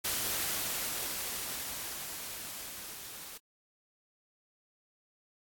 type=noise with level ramp; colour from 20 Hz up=white; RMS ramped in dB=-32 to -46 dBFS; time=0.04-3.38 s; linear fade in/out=10 ms; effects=AAC 64 kbps